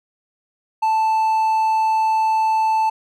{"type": "tone", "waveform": "triangle", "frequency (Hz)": 880, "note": "A5", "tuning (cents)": 0, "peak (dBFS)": -13, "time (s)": [0.82, 2.9], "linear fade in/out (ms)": 10, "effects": []}